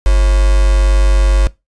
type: tone with quantisation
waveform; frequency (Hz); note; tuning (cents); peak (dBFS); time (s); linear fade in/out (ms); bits
sine; 49; G1; 0; -6; 0.06-1.47; 0; 3
effects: noise-tail reverb RT60 0.2 s tail -20 dB re dry + resampled to 22050 Hz